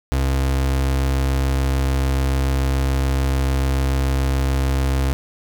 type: tone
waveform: 35% pulse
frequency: 66.9 Hz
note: C2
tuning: 39 cents sharp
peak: -15 dBFS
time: 0.12-5.13 s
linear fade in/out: 0 ms
effects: none